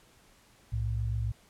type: tone pair together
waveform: sine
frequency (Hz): 62.7 / 109.93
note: B1 / A2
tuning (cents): +27 / -1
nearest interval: minor seventh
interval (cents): 972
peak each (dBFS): -32 / -30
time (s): 0.72-1.32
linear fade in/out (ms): 10
effects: pink hiss -61 dBFS RMS until 1.49 s + low-pass 12000 Hz 12 dB/octave